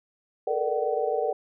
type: tone cluster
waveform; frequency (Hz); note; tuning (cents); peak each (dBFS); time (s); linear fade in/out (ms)
sine; 432.7 / 460.6 / 480.1 / 594 / 757; A4 / A#4 / B4 / D5 / F#5; -29 / -21 / -49 / +20 / +39; -30; 0.47-1.33; 5
effects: none